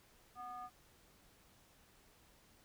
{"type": "ring-modulated tone", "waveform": "triangle", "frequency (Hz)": 241.3, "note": "B3", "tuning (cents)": -40, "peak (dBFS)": -40, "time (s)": [0.35, 0.7], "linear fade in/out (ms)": 50, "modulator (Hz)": 979, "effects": ["pink hiss -67 dBFS RMS until 2.64 s"]}